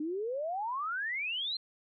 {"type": "exponential sweep", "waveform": "sine", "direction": "up", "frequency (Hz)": [293.7, 4226], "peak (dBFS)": -32, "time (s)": [0, 1.57], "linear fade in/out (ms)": 5, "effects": []}